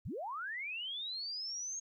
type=linear sweep; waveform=sine; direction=up; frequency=51.8 to 6560 Hz; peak=-38 dBFS; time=0.05-1.8 s; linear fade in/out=10 ms; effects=13-bit